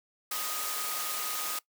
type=tone in noise; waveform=sine; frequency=1244.5 Hz; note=D#6; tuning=in tune; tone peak=-40 dBFS; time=0.31-1.59 s; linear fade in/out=5 ms; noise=white; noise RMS=-34 dBFS; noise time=0.31-1.59 s; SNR=-9 dB; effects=noise-tail reverb RT60 0.1 s tail -20 dB re dry + high-pass 400 Hz 12 dB/octave